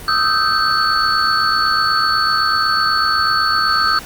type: tone cluster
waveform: sine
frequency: 1238 / 1306 / 1553 / 4439 Hz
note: D#6 / E6 / G6 / C#8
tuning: -9 / -17 / -17 / +2 cents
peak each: -18 dBFS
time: 0.08-3.99 s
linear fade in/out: 2 ms
effects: pink hiss -34 dBFS RMS until 4.05 s + Opus 32 kbps